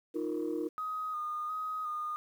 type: chord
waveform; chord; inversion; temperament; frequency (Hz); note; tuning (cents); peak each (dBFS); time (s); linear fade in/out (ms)
sine; Eb suspended second; none; equal; 311.1 / 349.2 / 466.2; Eb4 / F4 / Bb4; 0 / 0 / 0; -34 / -35 / -36; 0.14-0.69; 20
type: tone with vibrato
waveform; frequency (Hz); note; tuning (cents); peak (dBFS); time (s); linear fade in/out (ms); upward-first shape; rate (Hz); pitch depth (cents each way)
sine; 1240; D#6; -6; -33; 0.78-2.16; 0; square; 1.4; 25
effects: tanh soft clip ceiling -26 dBFS + 10-bit